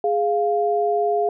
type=tone pair together; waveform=sine; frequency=415.3 / 698.4 Hz; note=G#4 / F5; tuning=0 / 0 cents; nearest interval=major sixth; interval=900 cents; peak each=-20 dBFS; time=0.04-1.29 s; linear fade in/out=2 ms; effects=none